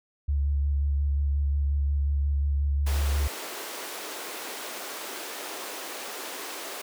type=tone with vibrato; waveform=sine; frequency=71 Hz; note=C#2; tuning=42 cents sharp; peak=-22 dBFS; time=0.28-3.28 s; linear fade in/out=10 ms; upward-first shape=square; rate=5.6 Hz; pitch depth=17 cents each way
type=high-pass noise; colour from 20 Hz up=pink; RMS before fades=-37 dBFS; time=2.86-6.82 s; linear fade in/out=10 ms; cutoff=330 Hz; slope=24 dB/octave
effects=none